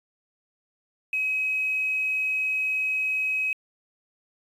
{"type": "tone with quantisation", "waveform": "sine", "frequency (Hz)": 2543, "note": "D#7", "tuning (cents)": 37, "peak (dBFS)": -23, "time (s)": [1.13, 3.53], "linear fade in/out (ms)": 2, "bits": 8, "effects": ["resampled to 32000 Hz"]}